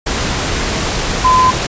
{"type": "tone in noise", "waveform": "sine", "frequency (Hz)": 1020, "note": "C6", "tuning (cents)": -44, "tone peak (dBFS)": -7, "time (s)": [1.24, 1.51], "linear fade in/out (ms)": 10, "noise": "pink", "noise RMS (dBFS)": -17, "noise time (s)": [0.06, 1.67], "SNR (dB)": 7, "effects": ["resampled to 16000 Hz"]}